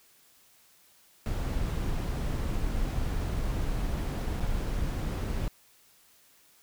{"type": "noise with dropouts", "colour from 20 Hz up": "brown", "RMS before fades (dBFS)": -30, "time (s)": [1.26, 5.48], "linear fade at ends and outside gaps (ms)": 0, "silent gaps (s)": [[4.399, 4.405], [5.242, 5.246]], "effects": ["white hiss -61 dBFS RMS until 6.62 s"]}